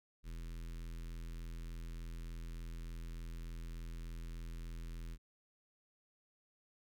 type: tone with notch filter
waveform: square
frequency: 41.69 Hz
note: E1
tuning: 20 cents sharp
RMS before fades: -45 dBFS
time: 0.23-5.18 s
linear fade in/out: 50 ms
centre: 710 Hz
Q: 0.56
effects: none